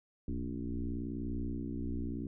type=tone with frequency modulation; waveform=sine; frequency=151.1 Hz; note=D3; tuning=50 cents sharp; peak=-34 dBFS; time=0.28-2.27 s; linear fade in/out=2 ms; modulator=60.8 Hz; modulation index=2.8; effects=none